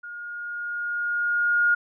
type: tone with level ramp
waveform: sine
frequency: 1427 Hz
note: F6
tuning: 37 cents sharp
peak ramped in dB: -35 to -16 dBFS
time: 0.03-1.75 s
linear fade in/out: 10 ms
effects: none